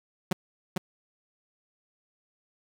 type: tone with echo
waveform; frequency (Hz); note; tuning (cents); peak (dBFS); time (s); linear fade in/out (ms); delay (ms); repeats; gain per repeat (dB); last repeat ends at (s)
sawtooth; 183.1; F#3; -18; -19; 0.31-0.33; 5; 450; 1; -3; 0.78
effects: none